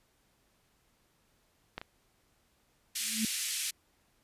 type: clicks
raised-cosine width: 0.3 ms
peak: -21 / -26 dBFS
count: 2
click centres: 1.78 / 1.815 s
type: band-pass noise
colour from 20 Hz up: white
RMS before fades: -35 dBFS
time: 2.95-3.71 s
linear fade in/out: 10 ms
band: 2000 to 11000 Hz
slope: 24 dB/octave
type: tone with exponential growth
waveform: sine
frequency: 220 Hz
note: A3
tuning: in tune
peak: -26 dBFS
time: 3-3.25 s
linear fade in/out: 2 ms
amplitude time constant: 54 ms
effects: pink hiss -71 dBFS RMS until 4.23 s + resampled to 32000 Hz